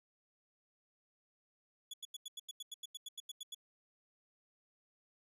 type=tone bursts; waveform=sawtooth; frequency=3400 Hz; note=G#7; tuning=40 cents sharp; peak=-40 dBFS; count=15; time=1.91-3.547 s; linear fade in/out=5 ms; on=27 ms; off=88 ms; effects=resampled to 32000 Hz